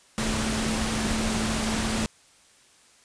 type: tone in noise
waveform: sine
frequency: 220.1 Hz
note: A3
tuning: 1 cent sharp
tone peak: -28 dBFS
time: 0.18-2.06 s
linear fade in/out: 0 ms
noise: pink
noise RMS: -28 dBFS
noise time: 0.18-2.06 s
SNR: -3 dB
effects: white hiss -57 dBFS RMS until 3.04 s + resampled to 22050 Hz